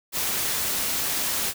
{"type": "noise", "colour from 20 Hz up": "white", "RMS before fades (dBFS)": -26, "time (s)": [0.12, 1.54], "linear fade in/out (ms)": 50, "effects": []}